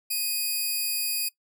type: tone pair together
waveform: 5% pulse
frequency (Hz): 2503 / 4725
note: D#7 / D8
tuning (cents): +10 / +10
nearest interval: major seventh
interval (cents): 1100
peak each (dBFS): -21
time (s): 0.1-1.29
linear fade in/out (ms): 10
effects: noise-tail reverb RT60 0.1 s tail -18 dB re dry